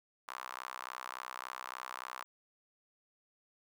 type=tone with high-pass filter; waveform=sawtooth; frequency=63.5 Hz; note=B1; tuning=49 cents sharp; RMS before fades=-45 dBFS; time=0.28-2.24 s; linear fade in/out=0 ms; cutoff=1100 Hz; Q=3.4; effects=none